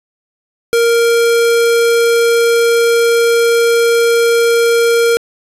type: tone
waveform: square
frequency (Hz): 466.2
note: A#4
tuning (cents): 0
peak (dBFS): -9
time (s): 0.73-5.17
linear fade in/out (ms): 0
effects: resampled to 32000 Hz + 8-bit

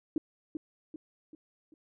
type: tone with echo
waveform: sine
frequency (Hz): 311.1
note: D#4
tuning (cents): 0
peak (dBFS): -25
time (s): 0.16-0.18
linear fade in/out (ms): 2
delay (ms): 390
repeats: 4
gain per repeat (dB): -7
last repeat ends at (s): 1.74
effects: none

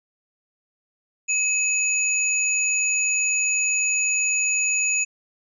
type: tone pair together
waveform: sine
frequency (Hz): 2557 / 6846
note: D#7 / A8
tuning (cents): +47 / -48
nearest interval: octave + perfect fourth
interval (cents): 1705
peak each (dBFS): -22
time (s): 1.28-5.05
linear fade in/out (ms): 20
effects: none

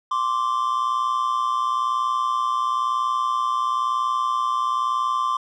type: tone pair together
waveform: triangle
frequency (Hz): 1046 / 1167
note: C6 / D6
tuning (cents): -1 / -11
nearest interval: major second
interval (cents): 190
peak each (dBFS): -21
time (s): 0.11-5.37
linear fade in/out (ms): 5
effects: resampled to 22050 Hz

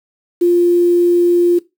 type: tone with quantisation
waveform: sine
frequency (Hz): 349.2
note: F4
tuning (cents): 0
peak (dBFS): -8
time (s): 0.41-1.59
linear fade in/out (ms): 10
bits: 6
effects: noise-tail reverb RT60 0.2 s tail -18 dB re dry

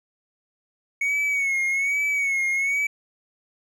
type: tone with vibrato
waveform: triangle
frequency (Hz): 2217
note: C#7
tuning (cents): 0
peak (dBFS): -19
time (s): 1.01-2.87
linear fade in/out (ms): 5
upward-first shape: sine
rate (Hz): 1.2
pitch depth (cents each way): 64
effects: none

